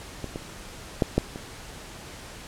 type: clicks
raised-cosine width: 2 ms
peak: -18 / -18 / -6 / -6 / -21 dBFS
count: 5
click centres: 0.243 / 0.359 / 1.022 / 1.18 / 1.359 s
effects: pink hiss -42 dBFS RMS until 2.47 s + low-pass 10000 Hz 12 dB/octave